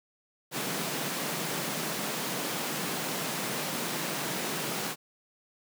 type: high-pass noise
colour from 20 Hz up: pink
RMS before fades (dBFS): -33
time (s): 0.51-4.96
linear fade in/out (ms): 50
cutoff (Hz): 140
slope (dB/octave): 48
effects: none